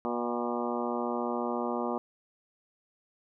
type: harmonic tone with a mistuned harmonic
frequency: 120 Hz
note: B2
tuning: 49 cents flat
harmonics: 2 / 3 / 4 / 5 / 6 / 7 / 8 / 9 / 10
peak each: -34 / -36 / -37 / -38 / -39 / -39 / -40 / -41 / -41 dBFS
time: 0.05-1.98 s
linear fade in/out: 0 ms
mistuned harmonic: 7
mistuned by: -54 cents
effects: none